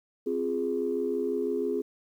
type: chord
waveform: sine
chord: F minor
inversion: second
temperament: equal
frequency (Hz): 261.6 / 349.2 / 415.3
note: C4 / F4 / Ab4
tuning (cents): 0 / 0 / 0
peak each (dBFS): -32 / -32 / -28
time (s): 0.26-1.82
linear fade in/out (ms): 10
effects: tanh soft clip ceiling -17 dBFS + 10-bit